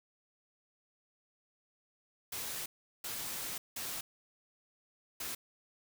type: noise bursts at uneven times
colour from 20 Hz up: white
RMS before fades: -40 dBFS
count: 4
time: 2.32-2.66 / 3.04-3.58 / 3.76-4.01 / 5.2-5.35 s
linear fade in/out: 5 ms
effects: none